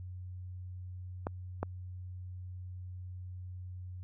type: clicks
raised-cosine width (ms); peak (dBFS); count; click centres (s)
1; -20 / -19; 2; 1.269 / 1.63
effects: added 91 Hz sine -41 dBFS peak until 4.03 s